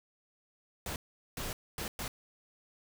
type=noise bursts at uneven times; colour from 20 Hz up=pink; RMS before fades=-38 dBFS; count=4; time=0.86-0.96 / 1.37-1.53 / 1.78-1.88 / 1.99-2.08 s; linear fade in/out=2 ms; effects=none